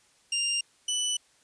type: tone pair in turn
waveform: 20% pulse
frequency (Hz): 2794 / 2979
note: F7 / F#7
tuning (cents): 0 / +11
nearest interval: minor second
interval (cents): 111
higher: second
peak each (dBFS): -21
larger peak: neither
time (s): 0.32-0.61 / 0.88-1.17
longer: neither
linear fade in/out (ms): 5
effects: white hiss -63 dBFS RMS until 1.43 s + resampled to 22050 Hz

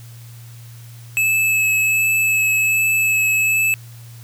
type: tone with vibrato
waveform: square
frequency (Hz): 2600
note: E7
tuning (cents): -24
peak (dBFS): -15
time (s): 1.17-3.74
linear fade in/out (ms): 0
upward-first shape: sine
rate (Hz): 1.3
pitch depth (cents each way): 12
effects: added 117 Hz sine -36 dBFS peak until 4.23 s + white hiss -47 dBFS RMS until 4.23 s

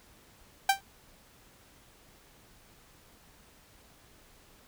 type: tone with exponential decay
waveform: sawtooth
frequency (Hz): 784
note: G5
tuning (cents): 0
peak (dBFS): -14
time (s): 0.69-0.81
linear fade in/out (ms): 5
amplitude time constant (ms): 25
effects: pink hiss -59 dBFS RMS until 4.67 s

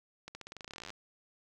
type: accelerating click train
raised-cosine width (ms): 0.2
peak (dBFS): -27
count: 22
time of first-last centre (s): 0.28-0.903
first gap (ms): 70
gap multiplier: 0.9
effects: none

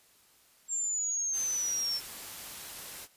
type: exponential sweep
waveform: sine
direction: down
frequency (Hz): 7459 to 5370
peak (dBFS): -29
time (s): 0.68-2.01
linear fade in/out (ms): 50
type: noise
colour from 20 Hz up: white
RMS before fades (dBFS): -43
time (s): 1.32-3.08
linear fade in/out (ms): 50
effects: white hiss -63 dBFS RMS until 3.16 s + resampled to 32000 Hz

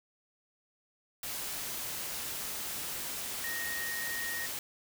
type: tone in noise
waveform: sine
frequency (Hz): 1864.7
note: A#6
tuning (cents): 0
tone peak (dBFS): -36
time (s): 3.44-4.46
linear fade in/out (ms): 2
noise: white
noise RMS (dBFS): -38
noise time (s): 1.23-4.59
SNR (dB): -1
effects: none

